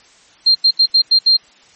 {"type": "tone bursts at uneven times", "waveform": "sine", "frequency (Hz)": 4186, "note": "C8", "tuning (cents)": 0, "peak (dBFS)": -7, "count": 6, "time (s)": [[0.46, 0.55], [0.64, 0.71], [0.79, 0.86], [0.94, 1.02], [1.11, 1.19], [1.26, 1.37]], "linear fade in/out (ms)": 10, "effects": ["white hiss -48 dBFS RMS until 1.75 s", "MP3 32 kbps"]}